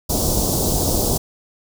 pink band-stop noise, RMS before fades -19 dBFS, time 0.09-1.18 s, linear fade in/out 10 ms, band 790 to 4800 Hz, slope 24 dB/octave, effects none

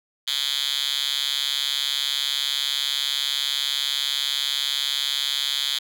5% pulse tone with high-pass filter, 140 Hz, C#3, 18 cents sharp, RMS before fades -25 dBFS, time 0.27-5.79 s, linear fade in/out 10 ms, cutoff 3200 Hz, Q 8.6, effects none

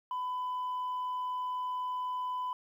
sine tone, 1002 Hz, B5, 25 cents sharp, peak -30 dBFS, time 0.11-2.53 s, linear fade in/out 2 ms, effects tanh soft clip ceiling -31 dBFS + 11-bit

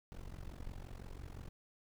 brown noise with amplitude modulation, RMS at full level -44 dBFS, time 0.12-1.49 s, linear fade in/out 0 ms, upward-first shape sine, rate 45.8 Hz, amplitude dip 90%, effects none

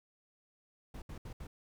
brown noise bursts at uneven times, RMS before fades -45 dBFS, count 4, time 0.94-1.02 / 1.09-1.18 / 1.25-1.33 / 1.4-1.47 s, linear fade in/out 5 ms, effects none

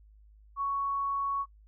sine tone, 1113 Hz, C#6, 7 cents sharp, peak -28 dBFS, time 0.56-1.46 s, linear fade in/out 50 ms, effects noise-tail reverb RT60 0.1 s tail -26 dB re dry + added 52 Hz sine -54 dBFS peak until 1.67 s

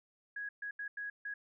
sine tone bursts at uneven times, 1661.2 Hz, G#6, in tune, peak -38 dBFS, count 5, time 0.36-0.49 / 0.62-0.71 / 0.79-0.88 / 0.97-1.1 / 1.25-1.34 s, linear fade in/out 5 ms, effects none

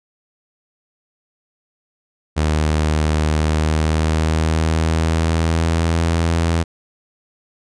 sawtooth tone with pitch glide, 77.1 to 83.11 Hz, D#2 to E2, -15 to +15 cents, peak -11 dBFS, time 2.36-6.64 s, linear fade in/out 20 ms, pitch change +130 cents, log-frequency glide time 3.29-6.07 s, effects resampled to 22050 Hz

